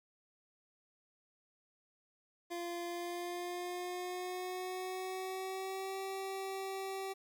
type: tone with pitch glide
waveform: 25% pulse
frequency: 345.8 to 385.9 Hz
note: F4 to G4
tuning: -17 to -27 cents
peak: -35 dBFS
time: 2.5-7.14 s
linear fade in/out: 20 ms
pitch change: +190 cents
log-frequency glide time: 2.86-5.99 s
effects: 11-bit